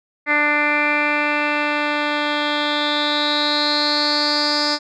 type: tone with low-pass filter sweep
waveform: 10% pulse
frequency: 295.7 Hz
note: D4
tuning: 12 cents sharp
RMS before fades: -19 dBFS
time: 0.26-4.79 s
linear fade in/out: 50 ms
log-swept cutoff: 2100 to 5100 Hz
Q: 8
effects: none